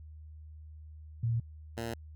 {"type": "tone pair in turn", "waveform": ["sine", "10% pulse"], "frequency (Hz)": [115.7, 115.7], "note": ["A#2", "A#2"], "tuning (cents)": [-13, -13], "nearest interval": "unison", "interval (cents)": 0, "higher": "neither", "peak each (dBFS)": -27, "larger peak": "neither", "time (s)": [[1.23, 1.4], [1.77, 1.94]], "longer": "neither", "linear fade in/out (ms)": 5, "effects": ["added 77 Hz sine -46 dBFS peak until 2.15 s"]}